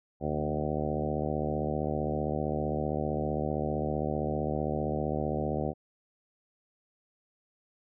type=harmonic tone with a mistuned harmonic; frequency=75.4 Hz; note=D2; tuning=46 cents sharp; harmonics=1 / 2 / 3 / 4 / 5 / 6 / 7 / 8 / 9 / 10; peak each=-38 / -35 / -36 / -38 / -37 / -39 / -37 / -38 / -41 / -39 dBFS; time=0.2-5.74 s; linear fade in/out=50 ms; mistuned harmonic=2; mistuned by=-21 cents; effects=none